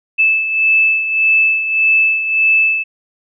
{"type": "beating tone pair", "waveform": "sine", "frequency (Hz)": [2624, 2625.7], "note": ["E7", "E7"], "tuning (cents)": [-9, -7], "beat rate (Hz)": 1.7, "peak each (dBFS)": [-11, -18], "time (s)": [0.18, 2.84], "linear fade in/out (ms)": 20, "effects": []}